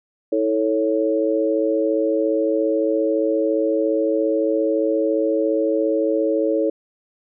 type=chord; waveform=sine; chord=A major; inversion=second; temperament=equal with one note detuned; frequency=322.5 / 440 / 554.4 Hz; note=E4 / A4 / C#5; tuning=-38 / 0 / 0 cents; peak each=-21 dBFS; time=0.32-6.7 s; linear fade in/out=5 ms; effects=none